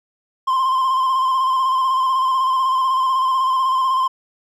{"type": "tone with vibrato", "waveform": "triangle", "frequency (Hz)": 1046.5, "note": "C6", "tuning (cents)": 0, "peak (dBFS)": -13, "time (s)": [0.47, 4.08], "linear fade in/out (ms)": 10, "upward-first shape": "square", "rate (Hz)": 16, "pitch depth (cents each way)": 30, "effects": []}